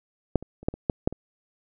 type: clicks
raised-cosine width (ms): 2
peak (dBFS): -6 / -25 / -30 / -9 / -23 / -8 / -6 / -23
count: 8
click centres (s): 0.357 / 0.426 / 0.63 / 0.685 / 0.74 / 0.898 / 1.075 / 1.126
effects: none